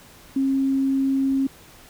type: tone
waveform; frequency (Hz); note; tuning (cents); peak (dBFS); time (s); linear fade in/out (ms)
sine; 270; C#4; -45; -18; 0.36-1.47; 5
effects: pink hiss -48 dBFS RMS until 1.89 s